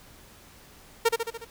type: tone with echo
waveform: sawtooth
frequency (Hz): 460.3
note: A#4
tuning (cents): -22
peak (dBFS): -14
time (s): 1.05-1.09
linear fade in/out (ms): 10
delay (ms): 72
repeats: 5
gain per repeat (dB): -4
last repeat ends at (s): 1.45
effects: pink hiss -52 dBFS RMS until 1.5 s